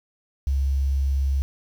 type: tone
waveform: sine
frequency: 68.2 Hz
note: C#2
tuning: 28 cents flat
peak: -19 dBFS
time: 0.47-1.42 s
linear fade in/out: 0 ms
effects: 8-bit